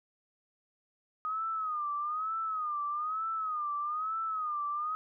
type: tone with vibrato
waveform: sine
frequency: 1244 Hz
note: D#6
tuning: 1 cent flat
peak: -31 dBFS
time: 1.25-4.95 s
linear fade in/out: 0 ms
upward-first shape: sine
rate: 1.1 Hz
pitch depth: 110 cents each way
effects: none